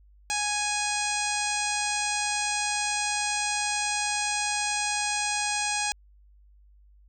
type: harmonic tone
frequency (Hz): 830.6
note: G#5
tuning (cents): 0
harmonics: 1 / 2 / 3 / 4 / 5 / 6 / 7 / 8 / 9 / 10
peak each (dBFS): -31 / -35 / -32 / -38 / -37 / -37 / -38 / -35 / -38 / -35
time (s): 0.3-5.92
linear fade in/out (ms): 0
effects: added 50 Hz sine -53 dBFS peak until 7.08 s